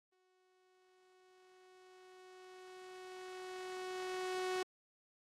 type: tone with exponential growth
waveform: sawtooth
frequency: 370 Hz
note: F#4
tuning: in tune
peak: -31 dBFS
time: 0.12-4.63 s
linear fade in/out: 5 ms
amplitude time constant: 980 ms
effects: low-pass 8000 Hz 12 dB/octave + AAC 64 kbps